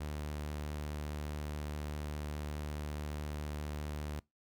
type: tone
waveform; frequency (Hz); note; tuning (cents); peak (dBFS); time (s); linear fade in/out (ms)
sawtooth; 74.6; D2; +28; -34; 0-4.2; 10
effects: noise-tail reverb RT60 0.2 s tail -23 dB re dry